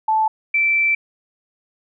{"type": "tone pair in turn", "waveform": "sine", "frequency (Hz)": [874, 2333], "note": ["A5", "D7"], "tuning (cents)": [-12, -12], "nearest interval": "octave + perfect fourth", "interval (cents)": 1700, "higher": "second", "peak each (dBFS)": -14, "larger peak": "neither", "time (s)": [[0.08, 0.28], [0.54, 0.95]], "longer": "second", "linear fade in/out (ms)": 5, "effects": []}